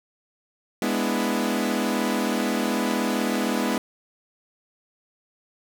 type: chord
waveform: sawtooth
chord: E dominant seventh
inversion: first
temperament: equal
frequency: 207.7 / 246.9 / 293.7 / 329.6 Hz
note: G#3 / B3 / D4 / E4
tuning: 0 / 0 / 0 / 0 cents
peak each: -23 / -22 / -27 / -26 dBFS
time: 0.82-3.78 s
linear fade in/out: 2 ms
effects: 9-bit